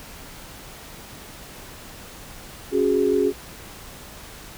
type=chord; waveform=sine; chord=C# suspended fourth; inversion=none; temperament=just; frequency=277.2 / 369.6 / 415.8 Hz; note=C#4 / F#4 / G#4; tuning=0 / -2 / +2 cents; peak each=-24 / -21 / -20 dBFS; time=2.71-3.33 s; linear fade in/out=50 ms; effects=pink hiss -41 dBFS RMS until 4.57 s